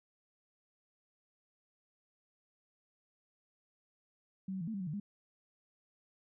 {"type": "tone with pitch steps", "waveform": "sine", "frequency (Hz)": [190.7, 189.3, 164.9, 222.7, 197, 183.1, 150.4, 204], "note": ["G3", "F#3", "E3", "A3", "G3", "F#3", "D3", "G#3"], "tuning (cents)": [-47, 40, 1, 21, 9, -18, 42, -31], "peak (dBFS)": -36, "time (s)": [4.48, 5], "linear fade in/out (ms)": 5, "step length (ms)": 65, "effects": []}